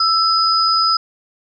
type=tone pair together; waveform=sine; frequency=1318.5 / 4995 Hz; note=E6 / D#8; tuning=0 / +6 cents; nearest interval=octave + major seventh; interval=2306 cents; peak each=-15 dBFS; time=0-0.97 s; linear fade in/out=5 ms; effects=none